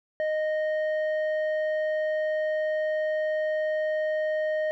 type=tone with low-pass filter; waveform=square; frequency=619 Hz; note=D#5; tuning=9 cents flat; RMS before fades=-27 dBFS; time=0.2-4.71 s; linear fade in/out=0 ms; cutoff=1400 Hz; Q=2.3; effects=none